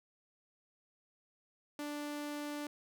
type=tone; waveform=sawtooth; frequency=293.7 Hz; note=D4; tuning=in tune; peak=-35 dBFS; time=1.79-2.67 s; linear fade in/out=2 ms; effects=none